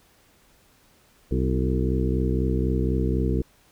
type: harmonic tone with a mistuned harmonic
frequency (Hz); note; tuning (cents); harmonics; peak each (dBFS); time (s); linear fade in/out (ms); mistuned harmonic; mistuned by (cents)
64; C2; -38; 1 / 2 / 3 / 4 / 5 / 6 / 7; -24 / -27 / -29 / -30 / -31 / -32 / -32; 1.31-3.42; 5; 5; +54
effects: pink hiss -59 dBFS RMS until 3.71 s